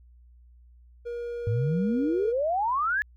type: tone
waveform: triangle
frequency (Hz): 475.6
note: A#4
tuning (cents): +35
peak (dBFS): -29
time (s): 1.05-2.33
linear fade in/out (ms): 20
type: exponential sweep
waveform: sine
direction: up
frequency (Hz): 100.6 to 1745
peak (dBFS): -23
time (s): 1.47-3.02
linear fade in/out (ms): 0
effects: added 60 Hz sine -51 dBFS peak until 3.16 s